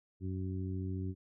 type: harmonic tone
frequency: 93.7 Hz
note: F#2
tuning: 22 cents sharp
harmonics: 1 / 2 / 3 / 4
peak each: -36 / -42 / -43 / -47 dBFS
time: 0.2-1.15 s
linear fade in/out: 50 ms
effects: none